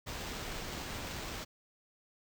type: noise with sample-and-hold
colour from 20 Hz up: pink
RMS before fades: -41 dBFS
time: 0.06-1.45 s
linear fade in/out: 20 ms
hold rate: 11025 Hz
effects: none